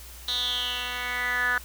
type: tone with band-pass filter sweep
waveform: 10% pulse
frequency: 246.9 Hz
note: B3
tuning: in tune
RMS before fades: -28 dBFS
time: 0.28-1.58 s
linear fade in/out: 2 ms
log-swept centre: 3900 to 1600 Hz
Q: 7.2
effects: added 60 Hz sine -44 dBFS peak until 1.64 s + white hiss -46 dBFS RMS until 1.64 s